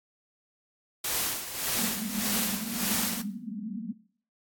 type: noise with tremolo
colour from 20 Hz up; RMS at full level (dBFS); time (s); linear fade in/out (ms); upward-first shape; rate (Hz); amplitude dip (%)
white; -28; 1.04-3.22; 5; sine; 1.7; 70
type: band-pass noise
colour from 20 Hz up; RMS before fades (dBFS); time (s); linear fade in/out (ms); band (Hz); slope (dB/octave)
pink; -36; 1.78-3.93; 10; 190 to 240; 96
effects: noise-tail reverb RT60 0.5 s tail -17 dB re dry + AAC 64 kbps